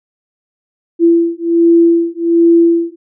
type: beating tone pair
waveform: sine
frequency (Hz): 336.2 / 337.5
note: E4 / E4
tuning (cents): +34 / +41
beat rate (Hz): 1.3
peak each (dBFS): -10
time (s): 0.99-2.96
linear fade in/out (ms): 50
effects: none